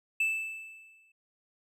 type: tone with exponential decay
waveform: triangle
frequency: 2637 Hz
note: E7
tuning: in tune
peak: -22 dBFS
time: 0.2-1.12 s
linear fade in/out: 5 ms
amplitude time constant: 200 ms
effects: none